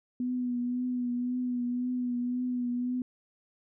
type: tone with vibrato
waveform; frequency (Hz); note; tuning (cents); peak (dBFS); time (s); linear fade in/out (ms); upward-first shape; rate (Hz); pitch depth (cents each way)
sine; 246.9; B3; 0; -28; 0.2-3.02; 2; triangle; 1.9; 33
effects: none

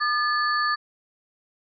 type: tone cluster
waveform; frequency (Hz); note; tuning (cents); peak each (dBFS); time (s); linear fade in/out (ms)
sine; 1209 / 1729 / 4467; D6 / A6 / C#8; +50 / -31 / +12; -23 / -25 / -30; 0-0.76; 20
effects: none

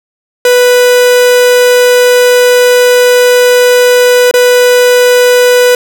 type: tone with dropouts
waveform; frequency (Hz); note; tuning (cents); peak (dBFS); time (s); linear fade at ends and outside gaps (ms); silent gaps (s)
45% pulse; 493.9; B4; 0; -3; 0.45-5.75; 2; 4.312-4.339
effects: none

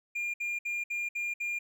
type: tone bursts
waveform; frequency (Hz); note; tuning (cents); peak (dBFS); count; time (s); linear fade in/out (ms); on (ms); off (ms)
triangle; 2407; D7; +42; -29; 6; 0.15-1.59; 10; 190; 60
effects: none

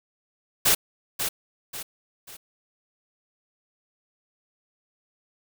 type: noise with echo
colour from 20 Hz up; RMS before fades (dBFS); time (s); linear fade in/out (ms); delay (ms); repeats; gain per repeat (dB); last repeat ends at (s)
white; -19; 0.65-0.75; 10; 540; 3; -8; 2.37
effects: none

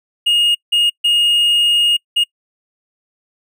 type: tone bursts at uneven times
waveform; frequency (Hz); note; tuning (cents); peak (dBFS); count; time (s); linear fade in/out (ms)
triangle; 2856; F7; +38; -9; 4; 0.26-0.55 / 0.72-0.9 / 1.04-1.97 / 2.16-2.24; 10
effects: noise-tail reverb RT60 0.1 s tail -25 dB re dry

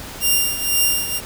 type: tone with tremolo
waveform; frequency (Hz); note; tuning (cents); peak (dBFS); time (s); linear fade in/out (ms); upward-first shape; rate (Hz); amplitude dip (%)
5% pulse; 2794; F7; 0; -4; 0.2-1.21; 50; triangle; 2; 75
effects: pink hiss -34 dBFS RMS until 1.25 s

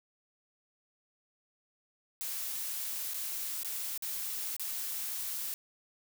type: noise with dropouts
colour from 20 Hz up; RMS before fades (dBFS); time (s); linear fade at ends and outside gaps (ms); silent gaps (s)
blue; -37; 2.21-5.54; 0; 3.136-3.143 / 3.632-3.647 / 3.977-4.023 / 4.565-4.596
effects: none

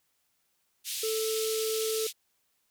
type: band-pass noise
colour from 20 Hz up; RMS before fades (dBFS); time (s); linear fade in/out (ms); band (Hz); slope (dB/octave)
pink; -35; 0.84-2.13; 50; 3000 to 15000; 24
type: tone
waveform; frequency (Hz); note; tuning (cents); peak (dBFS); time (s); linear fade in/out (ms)
triangle; 440; A4; 0; -27; 1.03-2.07; 5
effects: white hiss -74 dBFS RMS until 2.7 s

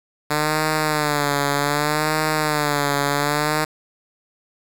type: tone with vibrato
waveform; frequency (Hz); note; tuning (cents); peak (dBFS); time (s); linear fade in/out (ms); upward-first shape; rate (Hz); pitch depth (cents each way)
5% pulse; 148.7; D3; +22; -7; 0.3-3.65; 10; sine; 0.65; 76
effects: 7-bit

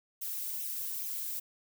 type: noise with flanger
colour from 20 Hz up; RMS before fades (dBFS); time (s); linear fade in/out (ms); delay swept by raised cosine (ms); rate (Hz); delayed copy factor
violet; -37; 0.21-1.4; 10; 0.32 to 1.92; 2.4; +0.5
effects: none

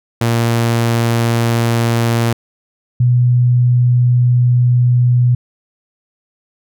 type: tone pair in turn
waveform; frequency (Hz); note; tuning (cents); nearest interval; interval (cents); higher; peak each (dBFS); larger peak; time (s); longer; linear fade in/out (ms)
sawtooth / sine; 116.54 / 123.03; A#2 / B2; 0 / -6; minor second; 94; second; -8; neither; 0.21-2.33 / 3-5.35; second; 5
effects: none

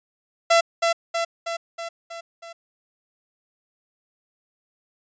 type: tone with echo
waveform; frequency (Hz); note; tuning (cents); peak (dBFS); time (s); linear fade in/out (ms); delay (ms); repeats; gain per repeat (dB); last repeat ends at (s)
sawtooth; 673; E5; +36; -10; 0.5-0.61; 10; 320; 6; -4; 2.53
effects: resampled to 16000 Hz

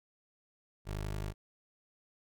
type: tone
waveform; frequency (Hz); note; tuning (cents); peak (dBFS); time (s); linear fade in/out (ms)
20% pulse; 51.2; G#1; -24; -31; 0.85-1.34; 50
effects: none

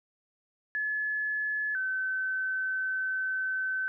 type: tone pair in turn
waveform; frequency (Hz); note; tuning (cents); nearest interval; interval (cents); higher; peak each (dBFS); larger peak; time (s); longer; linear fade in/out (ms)
sine; 1713 / 1528.9; A6 / G6; -47 / -44; major second; 197; first; -28 / -28; neither; 0.75-1.75 / 1.75-3.88; second; 0
effects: none

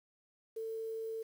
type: tone with quantisation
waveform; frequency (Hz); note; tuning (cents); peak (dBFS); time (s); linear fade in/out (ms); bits
sine; 447.1; A4; +28; -37; 0.56-1.23; 10; 10
effects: none

